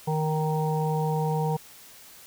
harmonic tone, 155.56 Hz, D#3, in tune, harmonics 1 / 3 / 5 / 6, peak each -25 / -30 / -32 / -33 dBFS, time 0.07-1.57 s, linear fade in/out 10 ms, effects white hiss -49 dBFS RMS until 2.26 s

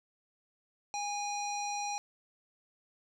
square tone with low-pass filter, 820 Hz, G#5, 22 cents flat, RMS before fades -36 dBFS, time 0.94-1.98 s, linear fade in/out 0 ms, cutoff 6000 Hz, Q 3.7, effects none

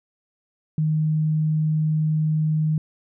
sine tone, 155.3 Hz, D#3, 3 cents flat, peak -18 dBFS, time 0.78-2.78 s, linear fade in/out 2 ms, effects none

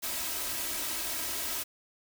white noise with comb filter, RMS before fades -34 dBFS, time 0.02-1.64 s, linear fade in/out 20 ms, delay 3.1 ms, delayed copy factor +0.65, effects none

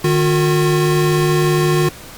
square tone pair together, 152.4 / 359.8 Hz, D#3 / F#4, -36 / -48 cents, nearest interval octave + minor third, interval 1488 cents, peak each -16 dBFS, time 0.04-1.89 s, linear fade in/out 5 ms, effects pink hiss -36 dBFS RMS until 2.17 s + Opus 48 kbps

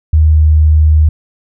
sine tone with pitch glide, 77.78 to 77.2 Hz, D#2 to D#2, 0 to -13 cents, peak -4 dBFS, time 0.13-1.09 s, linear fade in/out 5 ms, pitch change -13 cents, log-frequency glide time 0.3-0.38 s, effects none

